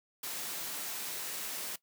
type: high-pass noise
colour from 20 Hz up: white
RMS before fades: -39 dBFS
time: 0.23-1.76 s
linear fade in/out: 5 ms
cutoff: 170 Hz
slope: 12 dB/octave
effects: noise-tail reverb RT60 0.1 s tail -18 dB re dry